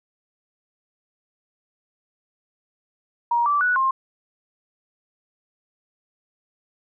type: tone with pitch steps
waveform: sine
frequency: 946 / 1163 / 1474 / 1061 Hz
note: A#5 / D6 / F#6 / C6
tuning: +25 / -17 / -7 / +24 cents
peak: -17 dBFS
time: 3.31-3.91 s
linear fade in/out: 5 ms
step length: 150 ms
effects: none